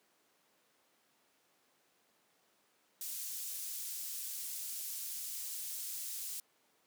pink high-pass noise, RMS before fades -42 dBFS, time 3.01-6.4 s, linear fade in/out 2 ms, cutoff 7300 Hz, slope 12 dB/octave, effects pink hiss -72 dBFS RMS until 6.86 s + high-pass 300 Hz 12 dB/octave

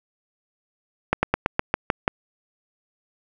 slowing click train, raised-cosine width 0.5 ms, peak -3 dBFS, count 8, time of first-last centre 1.13-2.079 s, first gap 100 ms, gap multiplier 1.1, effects none

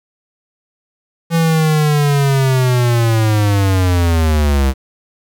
square linear sweep, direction down, 167.5 to 65 Hz, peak -11 dBFS, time 1.3-4.74 s, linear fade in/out 50 ms, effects 7-bit

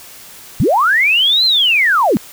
sine linear two-way sweep, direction up then down, 87.31 to 4186 to 160.1 Hz, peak -9 dBFS, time 0.6-2.17 s, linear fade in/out 0 ms, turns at 1.45 s, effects white hiss -37 dBFS RMS until 2.32 s

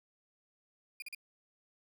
35% pulse tone bursts, 2420 Hz, D#7, 49 cents flat, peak -39 dBFS, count 3, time 1-1.148 s, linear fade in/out 2 ms, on 22 ms, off 41 ms, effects none

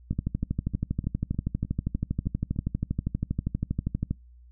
two click trains, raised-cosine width 5 ms, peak -24 / -14 dBFS, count 9 / 51, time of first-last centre 0.13-2.562 / 0.11-4.11 s, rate 3.29 / 12.5 Hz, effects noise-tail reverb RT60 0.2 s tail -25 dB re dry + added 60 Hz sine -49 dBFS peak until 4.51 s

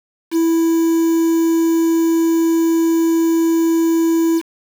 triangle tone with quantisation, 329.6 Hz, E4, in tune, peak -10 dBFS, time 0.31-4.42 s, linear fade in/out 50 ms, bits 5, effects none

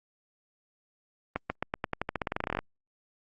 accelerating click train, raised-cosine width 0.5 ms, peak -14 dBFS, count 21, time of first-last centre 1.36-2.59 s, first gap 140 ms, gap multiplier 0.9, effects Opus 24 kbps

